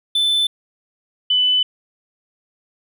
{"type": "tone pair in turn", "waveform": ["triangle", "sine"], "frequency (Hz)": [3520, 2999], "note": ["A7", "F#7"], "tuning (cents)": [0, 23], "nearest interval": "minor third", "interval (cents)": 277, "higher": "first", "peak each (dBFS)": -13, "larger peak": "neither", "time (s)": [[0.15, 0.47], [1.3, 1.63]], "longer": "second", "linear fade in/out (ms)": 5, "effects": []}